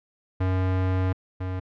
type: tone pair in turn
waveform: square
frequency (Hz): 93.1 / 92.68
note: F#2 / F#2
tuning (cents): +11 / +3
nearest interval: unison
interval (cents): 8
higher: first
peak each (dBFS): -22 / -28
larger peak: first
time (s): 0.4-1.13 / 1.4-1.6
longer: first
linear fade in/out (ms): 10
effects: low-pass 2000 Hz 12 dB/octave